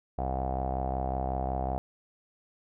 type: tone with low-pass filter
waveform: sawtooth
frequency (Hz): 65.41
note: C2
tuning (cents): 0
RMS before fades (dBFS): -31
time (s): 0.18-1.78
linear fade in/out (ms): 0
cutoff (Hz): 730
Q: 9.4
effects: none